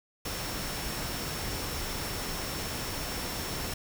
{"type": "tone in noise", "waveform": "sine", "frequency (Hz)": 5430, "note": "F8", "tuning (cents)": -50, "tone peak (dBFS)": -43, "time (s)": [0.25, 3.74], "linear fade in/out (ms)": 5, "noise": "pink", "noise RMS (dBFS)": -35, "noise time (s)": [0.25, 3.74], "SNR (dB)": -11, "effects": []}